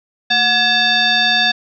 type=tone with frequency modulation; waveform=sine; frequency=2649 Hz; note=E7; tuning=8 cents sharp; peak=-11 dBFS; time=0.3-1.52 s; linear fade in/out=10 ms; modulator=958 Hz; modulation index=1.9; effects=none